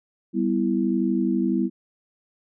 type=chord; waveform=sine; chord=E minor; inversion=first; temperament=equal with one note detuned; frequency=196 / 248.1 / 329.6 Hz; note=G3 / B3 / E4; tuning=0 / +8 / 0 cents; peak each=-24 dBFS; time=0.33-1.7 s; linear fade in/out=50 ms; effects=none